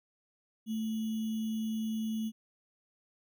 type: tone with sample-and-hold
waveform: sine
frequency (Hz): 220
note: A3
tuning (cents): 0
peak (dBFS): -31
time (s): 0.66-2.32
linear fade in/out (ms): 50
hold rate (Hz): 3150
effects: none